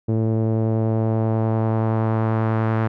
sawtooth tone with low-pass filter sweep, 111.2 Hz, A2, 19 cents sharp, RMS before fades -20 dBFS, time 0.08-2.88 s, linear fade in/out 10 ms, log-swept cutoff 420 to 1500 Hz, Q 1.3, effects none

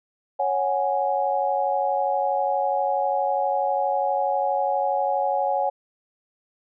sine chord, C# suspended fourth, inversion none, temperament just, 554.4 / 739.2 / 831.5 Hz, C#5 / F#5 / G#5, 0 / -2 / +2 cents, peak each -25 / -25 / -24 dBFS, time 0.39-5.7 s, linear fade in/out 10 ms, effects none

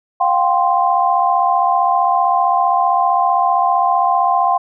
sine chord, F suspended second, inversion none, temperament equal with one note detuned, 708.6 / 784 / 1046.5 Hz, F5 / G5 / C6, +25 / 0 / 0 cents, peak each -16 dBFS, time 0.2-4.58 s, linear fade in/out 10 ms, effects none

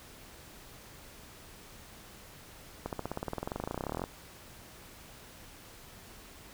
accelerating click train, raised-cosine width 1 ms, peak -20 dBFS, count 30, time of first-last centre 2.86-4.04 s, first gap 68 ms, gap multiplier 0.96, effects pink hiss -52 dBFS RMS until 6.53 s

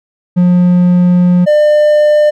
triangle tone pair in turn, 178.2 / 599.4 Hz, F3 / D5, +35 / +35 cents, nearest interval octave + major sixth, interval 2100 cents, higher second, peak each -3 dBFS, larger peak neither, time 0.36-1.46 / 1.46-2.31 s, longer first, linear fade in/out 20 ms, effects none

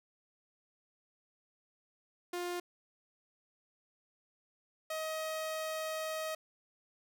sawtooth tone pair in turn, 353 / 631.2 Hz, F4 / D#5, +19 / +25 cents, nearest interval minor seventh, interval 1006 cents, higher second, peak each -32 / -32 dBFS, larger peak neither, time 2.33-2.6 / 4.9-6.35 s, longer second, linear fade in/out 5 ms, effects none

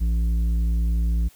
sine tone with tanh clipping, 56.9 Hz, A#1, 41 cents flat, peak -20 dBFS, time 0-1.29 s, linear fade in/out 20 ms, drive 8 dB, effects white hiss -54 dBFS RMS until 1.35 s

